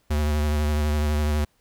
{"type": "tone with vibrato", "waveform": "square", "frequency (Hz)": 75, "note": "D2", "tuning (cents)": 37, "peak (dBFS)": -21, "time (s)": [0.1, 1.45], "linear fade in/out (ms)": 10, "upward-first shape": "sine", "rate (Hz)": 12, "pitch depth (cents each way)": 29, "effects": ["pink hiss -66 dBFS RMS until 1.6 s"]}